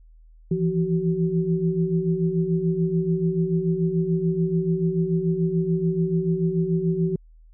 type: tone cluster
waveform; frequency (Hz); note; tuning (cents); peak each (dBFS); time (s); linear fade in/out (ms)
sine; 163.6 / 170.5 / 379.4; E3 / F3 / F#4; -13 / -41 / +43; -25 / -23 / -25; 0.51-7.16; 5
effects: added 40 Hz sine -47 dBFS peak until 7.53 s